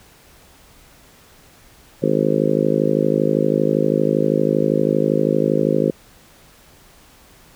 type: harmonic tone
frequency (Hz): 52.6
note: G#1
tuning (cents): +23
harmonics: 3 / 4 / 5 / 6 / 7 / 8 / 9 / 10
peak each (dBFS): -23 / -23 / -23 / -23 / -23 / -23 / -23 / -23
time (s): 2.02-5.91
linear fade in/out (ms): 10
effects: pink hiss -49 dBFS RMS until 7.55 s